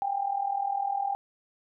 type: tone with amplitude modulation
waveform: sine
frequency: 796 Hz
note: G5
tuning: 26 cents sharp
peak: -23 dBFS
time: 0.02-1.15 s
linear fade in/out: 0 ms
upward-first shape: sine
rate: 39.9 Hz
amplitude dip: 75%
effects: none